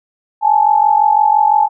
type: tone pair together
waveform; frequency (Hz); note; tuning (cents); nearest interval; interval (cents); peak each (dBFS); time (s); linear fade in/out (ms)
sine; 830.6 / 876.5; G#5 / A5; 0 / -7; minor second; 93; -11; 0.41-1.69; 50
effects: none